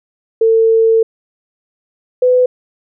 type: tone pair in turn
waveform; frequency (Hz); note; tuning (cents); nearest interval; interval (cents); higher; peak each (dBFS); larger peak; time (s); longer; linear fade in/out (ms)
sine; 450 / 501.8; A4 / B4; +39 / +28; major second; 189; second; -7; neither; 0.41-1.03 / 2.22-2.46; first; 5
effects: none